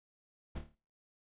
brown noise with echo, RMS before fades -37 dBFS, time 0.55-0.59 s, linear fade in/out 10 ms, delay 27 ms, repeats 6, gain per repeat -6 dB, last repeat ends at 0.752 s, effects noise-tail reverb RT60 0.4 s tail -24 dB re dry + resampled to 8000 Hz

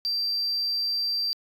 triangle tone, 4699 Hz, D8, in tune, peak -22 dBFS, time 0.05-1.33 s, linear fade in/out 0 ms, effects tanh soft clip ceiling -20 dBFS

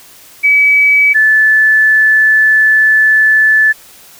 sine tone pair in turn, 2284 / 1741.7 Hz, D7 / A6, -49 / -18 cents, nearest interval perfect fourth, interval 469 cents, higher first, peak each -5 dBFS, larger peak neither, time 0.43-1.14 / 1.14-3.73 s, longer second, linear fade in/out 20 ms, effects white hiss -39 dBFS RMS until 4.19 s

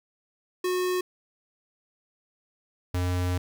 square tone pair in turn, 364.3 / 89.8 Hz, F#4 / F2, -27 / +49 cents, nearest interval 2 octaves, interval 2424 cents, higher first, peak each -25 dBFS, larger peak neither, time 0.64-1.01 / 2.94-3.38 s, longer second, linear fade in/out 5 ms, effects 10-bit

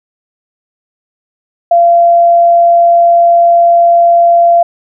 sine tone, 686 Hz, F5, 31 cents flat, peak -3 dBFS, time 1.71-4.63 s, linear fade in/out 5 ms, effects none

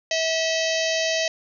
harmonic tone with a mistuned harmonic, 648 Hz, E5, 30 cents flat, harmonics 1 / 3 / 4 / 5 / 6 / 7 / 8 / 9 / 10, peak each -24 / -29 / -30 / -31 / -32 / -32 / -33 / -34 / -34 dBFS, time 0.11-1.28 s, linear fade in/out 2 ms, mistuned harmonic 5, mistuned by -64 cents, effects none

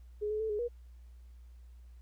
sine tone with pitch steps, 419.2 / 427.9 / 440 / 418.4 / 479 Hz, G#4 / A4 / A4 / G#4 / A#4, +16 / -48 / 0 / +13 / +47 cents, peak -31 dBFS, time 0.21-0.685 s, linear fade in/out 20 ms, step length 95 ms, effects added 60 Hz sine -50 dBFS peak until 2.01 s + pink hiss -74 dBFS RMS until 2.01 s

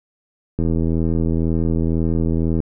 click train, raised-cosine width 3 ms, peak -8 dBFS, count 166, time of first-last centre 0.59-2.602 s, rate 82 Hz, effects none

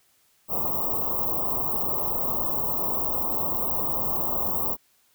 white band-stop noise, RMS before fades -26 dBFS, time 0.48-4.77 s, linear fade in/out 50 ms, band 1200 to 15000 Hz, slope 96 dB/octave, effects white hiss -64 dBFS RMS until 5.14 s

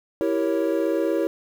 triangle chord, E diminished seventh, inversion none, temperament equal with one note detuned, 329.6 / 390.2 / 466.2 / 554.4 Hz, E4 / G4 / Bb4 / Db5, 0 / -8 / 0 / 0 cents, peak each -22 / -25 / -25 / -24 dBFS, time 0.21-1.27 s, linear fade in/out 0 ms, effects 8-bit

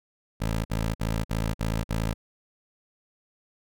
15% pulse tone bursts, 55 Hz, A1, in tune, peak -19 dBFS, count 6, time 0.4-2.14 s, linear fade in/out 20 ms, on 250 ms, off 48 ms, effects none

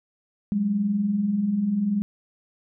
sine tone pair together, 185 / 205.6 Hz, F#3 / G#3, 0 / -17 cents, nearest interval major second, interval 183 cents, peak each -30 / -21 dBFS, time 0.52-2.02 s, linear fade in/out 0 ms, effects none

